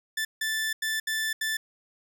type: tone bursts at uneven times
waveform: sawtooth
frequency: 1760 Hz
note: A6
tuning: in tune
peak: -23 dBFS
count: 5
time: 0.17-0.25 / 0.41-0.73 / 0.82-1 / 1.07-1.33 / 1.41-1.57 s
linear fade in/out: 5 ms
effects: none